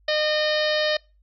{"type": "harmonic tone with a mistuned harmonic", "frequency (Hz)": 610, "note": "D#5", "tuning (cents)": -34, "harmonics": [1, 2, 3, 4, 5, 6, 7, 8, 9], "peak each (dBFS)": [-22, -36, -27, -35, -31, -30, -33, -33, -41], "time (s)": [0.08, 0.97], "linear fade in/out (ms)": 5, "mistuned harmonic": 6, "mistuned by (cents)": 41, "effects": ["noise-tail reverb RT60 0.3 s tail -26 dB re dry", "added 50 Hz sine -56 dBFS peak until 1.22 s"]}